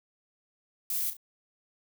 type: noise with echo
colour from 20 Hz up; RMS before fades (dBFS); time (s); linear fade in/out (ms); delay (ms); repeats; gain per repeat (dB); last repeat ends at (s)
violet; -31; 0.9-1.1; 2; 34; 2; -9; 1.168
effects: none